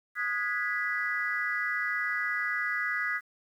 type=chord; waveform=sine; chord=G# minor seventh; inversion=second; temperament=equal with one note detuned; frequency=1244.5 / 1454.6 / 1661.2 / 1975.5 Hz; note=D#6 / F#6 / G#6 / B6; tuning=0 / -30 / 0 / 0 cents; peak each=-36 / -35 / -32 / -31 dBFS; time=0.15-3.21 s; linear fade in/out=50 ms; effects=tanh soft clip ceiling -18 dBFS + 10-bit